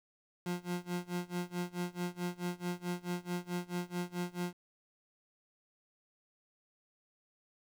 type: tone with tremolo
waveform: 30% pulse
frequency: 176.9 Hz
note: F3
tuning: 23 cents sharp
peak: -30 dBFS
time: 0.46-4.53 s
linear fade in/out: 2 ms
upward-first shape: sine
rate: 4.6 Hz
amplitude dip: 95%
effects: 11-bit